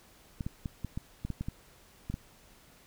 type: clicks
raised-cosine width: 5 ms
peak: -22 dBFS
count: 11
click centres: 0.408 / 0.465 / 0.658 / 0.847 / 0.975 / 1.25 / 1.303 / 1.41 / 1.485 / 2.1 / 2.141 s
effects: pink hiss -59 dBFS RMS until 2.86 s